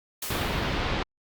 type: noise with exponential decay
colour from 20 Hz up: white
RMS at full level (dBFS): -31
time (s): 0.22-0.96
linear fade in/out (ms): 5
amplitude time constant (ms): 160
type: low-pass noise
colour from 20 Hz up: pink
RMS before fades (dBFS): -28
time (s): 0.3-1.03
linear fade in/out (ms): 5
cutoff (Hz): 4100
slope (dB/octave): 24
effects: Opus 48 kbps